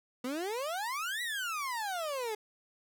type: exponential two-way sweep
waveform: 30% pulse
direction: up then down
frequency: 240.6 to 1982 to 415.2 Hz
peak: -31 dBFS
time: 0.24-2.35 s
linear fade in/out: 5 ms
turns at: 1.22 s
effects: none